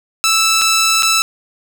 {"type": "tone with dropouts", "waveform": "10% pulse", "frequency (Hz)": 1318.5, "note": "E6", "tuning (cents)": 0, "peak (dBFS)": -3, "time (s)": [0.24, 1.22], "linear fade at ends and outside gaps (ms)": 0, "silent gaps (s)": [[0.614, 0.618], [1.024, 1.031]], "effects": []}